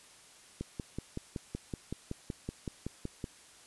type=click train; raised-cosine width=3 ms; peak=-23 dBFS; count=15; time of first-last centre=0.61-3.242 s; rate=5.32 Hz; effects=white hiss -57 dBFS RMS until 3.66 s + resampled to 24000 Hz